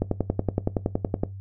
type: click train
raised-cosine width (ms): 2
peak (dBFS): -9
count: 14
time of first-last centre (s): 0.02-1.235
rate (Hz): 10.7
effects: noise-tail reverb RT60 0.2 s tail -18 dB re dry + added 97 Hz sine -35 dBFS peak until 1.4 s